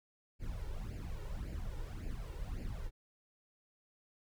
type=noise with flanger; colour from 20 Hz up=brown; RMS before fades=-41 dBFS; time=0.39-2.91 s; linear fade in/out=50 ms; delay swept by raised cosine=0.41 to 2.21 ms; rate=1.8 Hz; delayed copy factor=+0.8; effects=none